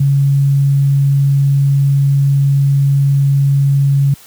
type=tone; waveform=sine; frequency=139.2 Hz; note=C#3; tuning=8 cents sharp; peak=-8 dBFS; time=0-4.14 s; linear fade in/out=5 ms; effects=white hiss -41 dBFS RMS until 4.26 s + high-pass 60 Hz 12 dB/octave